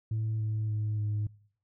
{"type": "tone with pitch steps", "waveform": "sine", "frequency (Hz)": [110, 108.36, 106.75, 105.15], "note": ["A2", "A2", "G#2", "G#2"], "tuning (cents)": [0, -26, 48, 22], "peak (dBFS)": -26, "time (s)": [0.11, 1.27], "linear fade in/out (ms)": 5, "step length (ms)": 290, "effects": ["noise-tail reverb RT60 0.6 s tail -24 dB re dry", "tanh soft clip ceiling -26 dBFS"]}